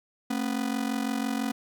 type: ring-modulated tone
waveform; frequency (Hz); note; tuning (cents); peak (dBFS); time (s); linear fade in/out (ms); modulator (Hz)
45% pulse; 246.9; B3; 0; -24; 0.3-1.52; 5; 23
effects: none